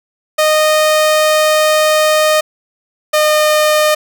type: tone pair in turn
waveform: sawtooth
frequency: 617 / 610.3 Hz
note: D#5 / D#5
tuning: -15 / -34 cents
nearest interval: unison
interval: 19 cents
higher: first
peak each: -5 dBFS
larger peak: neither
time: 0.38-2.41 / 3.13-3.95 s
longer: first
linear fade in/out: 10 ms
effects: none